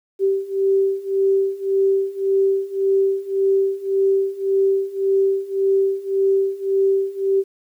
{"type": "beating tone pair", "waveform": "sine", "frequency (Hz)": [388.3, 390.1], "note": ["G4", "G4"], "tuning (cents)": [-16, -8], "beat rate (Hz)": 1.8, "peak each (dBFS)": [-20, -18], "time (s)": [0.19, 7.44], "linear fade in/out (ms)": 50, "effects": ["9-bit"]}